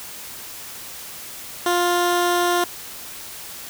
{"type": "tone", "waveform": "15% pulse", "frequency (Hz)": 351.5, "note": "F4", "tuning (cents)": 11, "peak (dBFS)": -11, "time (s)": [1.66, 2.64], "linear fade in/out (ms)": 2, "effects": ["white hiss -36 dBFS RMS until 3.69 s"]}